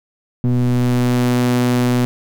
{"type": "ring-modulated tone", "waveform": "square", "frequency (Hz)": 61.74, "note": "B1", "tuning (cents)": 0, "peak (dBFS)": -11, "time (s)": [0.44, 2.05], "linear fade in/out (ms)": 0, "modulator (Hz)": 185, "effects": []}